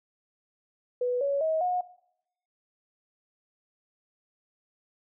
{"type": "tone with pitch steps", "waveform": "sine", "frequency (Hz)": [493.9, 560.8, 636.8, 723.1], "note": ["B4", "C#5", "D#5", "F#5"], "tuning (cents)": [0, 20, 40, -40], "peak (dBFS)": -24, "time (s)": [1.01, 1.81], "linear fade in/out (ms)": 5, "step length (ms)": 200, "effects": ["noise-tail reverb RT60 0.7 s tail -17 dB re dry"]}